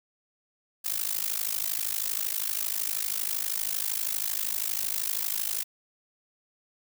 blue noise with amplitude modulation, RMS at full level -26 dBFS, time 0.84-5.64 s, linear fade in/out 20 ms, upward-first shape sine, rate 52.7 Hz, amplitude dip 95%, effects none

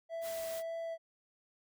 triangle tone with vibrato, 659.3 Hz, E5, in tune, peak -35 dBFS, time 0.09-0.98 s, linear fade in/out 50 ms, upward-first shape sine, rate 1.8 Hz, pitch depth 11 cents each way
white noise, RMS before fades -47 dBFS, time 0.21-0.63 s, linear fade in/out 50 ms
effects none

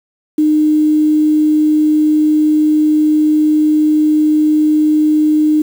sine tone with quantisation, 305.7 Hz, D#4, 30 cents flat, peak -8 dBFS, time 0.38-5.62 s, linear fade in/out 5 ms, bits 6, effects none

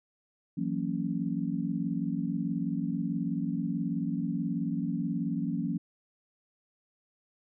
sine chord, F# dominant seventh, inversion third, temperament just, 166.5 / 185 / 231.2 / 277.5 Hz, E3 / F#3 / A#3 / C#4, +18 / 0 / -14 / +2 cents, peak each -34 dBFS, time 0.57-5.78 s, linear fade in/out 10 ms, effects none

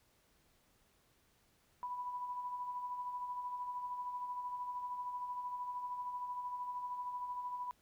sine tone with tremolo, 987.8 Hz, B5, in tune, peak -37 dBFS, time 1.83-7.71 s, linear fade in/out 0 ms, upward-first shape sine, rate 13 Hz, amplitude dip 45%, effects pink hiss -72 dBFS RMS until 7.81 s

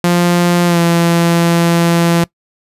sawtooth tone with pitch glide, 174.61 to 169.64 Hz, F3 to E3, 0 to +50 cents, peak -5 dBFS, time 0.04-2.24 s, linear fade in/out 2 ms, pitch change -50 cents, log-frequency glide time 0.66-0.79 s, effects noise-tail reverb RT60 0.1 s tail -22 dB re dry + resampled to 32000 Hz

